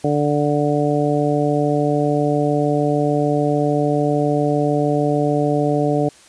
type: harmonic tone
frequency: 146.83 Hz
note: D3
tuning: in tune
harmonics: 1 / 2 / 3 / 4 / 5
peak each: -21 / -20 / -21 / -22 / -24 dBFS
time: 0.04-6.09 s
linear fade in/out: 5 ms
effects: white hiss -47 dBFS RMS until 6.28 s + resampled to 22050 Hz